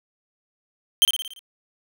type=tone with echo; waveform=45% pulse; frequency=3136 Hz; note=G7; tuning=in tune; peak=-12 dBFS; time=1.02-1.05 s; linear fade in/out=0 ms; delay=57 ms; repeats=6; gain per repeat=-5 dB; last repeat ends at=1.392 s; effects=none